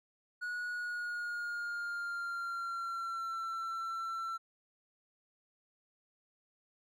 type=tone with pitch glide; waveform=triangle; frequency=1458 to 1344.7 Hz; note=F#6 to E6; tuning=-26 to +34 cents; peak=-34 dBFS; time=0.41-4.38 s; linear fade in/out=20 ms; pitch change=-140 cents; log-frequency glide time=0.69-3.38 s; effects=none